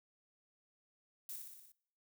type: noise with echo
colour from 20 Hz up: violet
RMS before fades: -45 dBFS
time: 1.29-1.36 s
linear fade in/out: 2 ms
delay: 60 ms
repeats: 6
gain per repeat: -3 dB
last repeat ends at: 1.72 s
effects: noise-tail reverb RT60 0.7 s tail -23 dB re dry